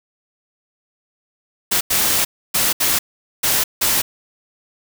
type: noise bursts at uneven times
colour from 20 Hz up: white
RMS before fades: -17 dBFS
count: 6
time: 1.71-1.81 / 1.9-2.25 / 2.54-2.73 / 2.8-2.99 / 3.43-3.64 / 3.81-4.02 s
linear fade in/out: 10 ms
effects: none